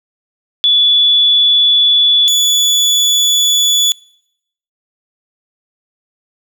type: tone pair in turn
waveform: sine / 30% pulse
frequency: 3439 / 3439 Hz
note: A7 / A7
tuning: -40 / -40 cents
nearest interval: unison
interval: 0 cents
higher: neither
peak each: -7 dBFS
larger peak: neither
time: 0.64-2.28 / 2.28-3.92 s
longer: neither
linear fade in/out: 0 ms
effects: noise-tail reverb RT60 0.8 s tail -25 dB re dry